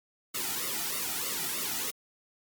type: noise with flanger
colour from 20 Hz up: white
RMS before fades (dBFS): -33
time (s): 0.34-1.91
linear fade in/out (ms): 10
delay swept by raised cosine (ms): 1.2 to 1.89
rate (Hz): 3.2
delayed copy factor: -0.95
effects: Opus 48 kbps